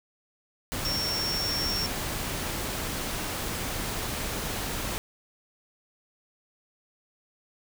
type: tone in noise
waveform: sine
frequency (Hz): 5480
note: F8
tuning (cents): -34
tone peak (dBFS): -28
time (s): 0.85-1.86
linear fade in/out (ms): 0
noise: pink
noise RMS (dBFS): -32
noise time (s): 0.72-4.98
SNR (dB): +1
effects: none